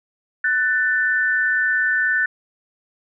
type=tone pair together; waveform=sine; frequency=1495 / 1777.9 Hz; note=F#6 / A6; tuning=+17 / +18 cents; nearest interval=minor third; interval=301 cents; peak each=-19 / -19 dBFS; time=0.44-2.26 s; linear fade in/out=5 ms; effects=none